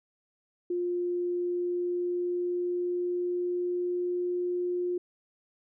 sine tone with pitch glide, 352.9 to 355.8 Hz, F4 to F4, +18 to +32 cents, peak -27 dBFS, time 0.7-4.98 s, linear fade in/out 5 ms, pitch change +14 cents, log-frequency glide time 1.27-4.31 s, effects none

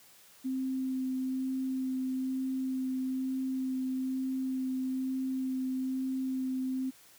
sine tone with vibrato, 260.9 Hz, C4, 5 cents flat, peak -30 dBFS, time 0.44-6.91 s, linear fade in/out 20 ms, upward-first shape sine, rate 1.1 Hz, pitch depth 10 cents each way, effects white hiss -58 dBFS RMS until 7.18 s + high-pass 80 Hz 12 dB/octave

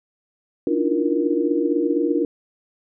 sine tone cluster, 289.7 / 305 / 333.4 / 353.5 / 469.8 Hz, D4 / D#4 / E4 / F4 / A#4, -24 / -34 / +20 / +21 / +13 cents, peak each -24 dBFS, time 0.67-2.25 s, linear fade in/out 2 ms, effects none

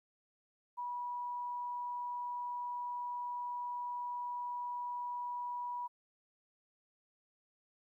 sine tone, 974 Hz, B5, 24 cents flat, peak -37 dBFS, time 0.77-5.88 s, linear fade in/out 20 ms, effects 13-bit

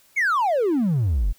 triangle exponential sweep, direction down, 2289 to 38.89 Hz, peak -15 dBFS, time 0.16-1.33 s, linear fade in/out 20 ms, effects tanh soft clip ceiling -13 dBFS + white hiss -57 dBFS RMS until 1.38 s

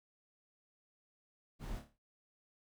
brown noise with echo, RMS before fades -43 dBFS, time 1.59-1.82 s, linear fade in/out 50 ms, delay 28 ms, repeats 6, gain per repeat -6 dB, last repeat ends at 1.988 s, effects none

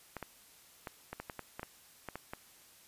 clicks, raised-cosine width 0.5 ms, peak -25 dBFS, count 12, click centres 0.167 / 0.227 / 0.872 / 1.13 / 1.2 / 1.298 / 1.393 / 1.595 / 1.631 / 2.087 / 2.156 / 2.335 s, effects white hiss -60 dBFS RMS until 2.87 s + resampled to 32000 Hz

